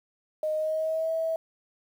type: tone with pitch glide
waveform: sine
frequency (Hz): 619 to 649.4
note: D#5 to E5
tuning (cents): -9 to -26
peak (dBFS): -25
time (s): 0.43-1.36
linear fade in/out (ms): 2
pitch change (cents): +83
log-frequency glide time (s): 0.54-1.12
effects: 9-bit